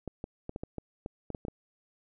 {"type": "clicks", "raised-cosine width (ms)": 2, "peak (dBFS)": -23, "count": 11, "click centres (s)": [0.077, 0.241, 0.494, 0.561, 0.635, 0.783, 1.061, 1.303, 1.348, 1.451, 1.483], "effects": []}